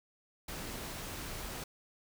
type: noise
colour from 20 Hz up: pink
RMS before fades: -42 dBFS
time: 0.48-1.64 s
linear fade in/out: 5 ms
effects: none